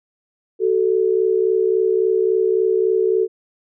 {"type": "tone pair together", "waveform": "sine", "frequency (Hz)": [376.4, 440], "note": ["F#4", "A4"], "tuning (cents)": [30, 0], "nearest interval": "minor third", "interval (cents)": 270, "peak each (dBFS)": -17, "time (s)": [0.59, 3.28], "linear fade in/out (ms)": 50, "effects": []}